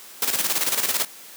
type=noise with tremolo; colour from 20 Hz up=white; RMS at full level=-21 dBFS; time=0.22-1.05 s; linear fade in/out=2 ms; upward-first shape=square; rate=18 Hz; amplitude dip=60%; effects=white hiss -43 dBFS RMS until 1.36 s + high-pass 200 Hz 12 dB/octave